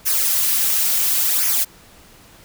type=noise with flanger; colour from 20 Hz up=blue; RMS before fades=-18 dBFS; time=0.05-1.65 s; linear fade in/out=20 ms; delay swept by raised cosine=0.24 to 5.84 ms; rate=0.71 Hz; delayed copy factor=-0.6; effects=pink hiss -47 dBFS RMS until 2.44 s